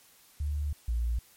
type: tone pair in turn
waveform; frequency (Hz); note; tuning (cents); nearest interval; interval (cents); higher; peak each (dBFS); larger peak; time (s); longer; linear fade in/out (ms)
sine; 73.42 / 58.27; D2 / A#1; 0 / 0; major third; 400; first; -28 / -26; second; 0.4-0.73 / 0.88-1.19; first; 5
effects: white hiss -59 dBFS RMS until 1.36 s + MP3 64 kbps